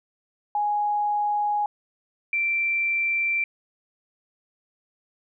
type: tone pair in turn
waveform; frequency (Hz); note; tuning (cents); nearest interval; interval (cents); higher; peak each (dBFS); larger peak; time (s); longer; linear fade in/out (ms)
sine; 830.6 / 2349; G#5 / D7; 0 / 0; octave + tritone; 1800; second; -21; neither; 0.55-1.66 / 2.33-3.44; neither; 2
effects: none